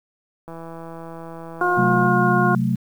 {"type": "click train", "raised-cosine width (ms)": 1, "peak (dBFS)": -23, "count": 263, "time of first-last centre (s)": [0.48, 2.068], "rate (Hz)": 165}
{"type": "harmonic tone", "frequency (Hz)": 357.3, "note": "F4", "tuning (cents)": 40, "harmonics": [1, 2, 3, 4], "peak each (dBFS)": [-22, -22, -22, -22], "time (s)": [1.61, 2.55], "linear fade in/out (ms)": 2}
{"type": "chord", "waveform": "sine", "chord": "F# diminished", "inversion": "second", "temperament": "equal", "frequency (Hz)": [130.81, 185, 220], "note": ["C3", "F#3", "A3"], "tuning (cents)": [0, 0, 0], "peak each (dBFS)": -22, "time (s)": [1.77, 2.76], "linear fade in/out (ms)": 10}
{"effects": ["8-bit"]}